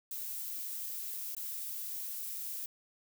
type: noise with dropouts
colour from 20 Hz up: violet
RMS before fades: -40 dBFS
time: 0.11-2.66 s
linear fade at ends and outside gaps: 2 ms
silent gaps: 1.349-1.366 s
effects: none